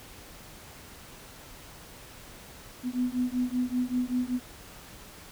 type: beating tone pair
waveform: sine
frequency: 246.9 / 252.1 Hz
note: B3 / B3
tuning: 0 / +36 cents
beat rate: 5.2 Hz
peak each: -29 dBFS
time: 2.83-4.4 s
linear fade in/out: 50 ms
effects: pink hiss -48 dBFS RMS until 5.31 s